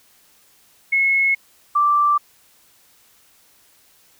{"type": "tone pair in turn", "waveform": "sine", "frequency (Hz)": [2180, 1173], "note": ["C#7", "D6"], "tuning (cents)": [-29, -2], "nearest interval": "major seventh", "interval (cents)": 1073, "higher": "first", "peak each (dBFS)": [-14, -13], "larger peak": "second", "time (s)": [[0.92, 1.35], [1.75, 2.18]], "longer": "neither", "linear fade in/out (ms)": 10, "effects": ["white hiss -55 dBFS RMS until 4.19 s"]}